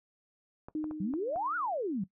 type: clicks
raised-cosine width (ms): 1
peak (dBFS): -30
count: 5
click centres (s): 0.685 / 0.842 / 0.911 / 1.138 / 1.36
type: tone with exponential decay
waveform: sine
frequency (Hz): 307.8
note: D#4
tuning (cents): -19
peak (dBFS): -29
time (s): 0.75-1.86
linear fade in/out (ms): 2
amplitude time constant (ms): 240
type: exponential two-way sweep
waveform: sine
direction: up then down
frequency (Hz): 173.7 to 1486 to 173.7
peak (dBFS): -30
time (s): 1-2.04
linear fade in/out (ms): 5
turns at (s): 1.56
effects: noise-tail reverb RT60 0.1 s tail -17 dB re dry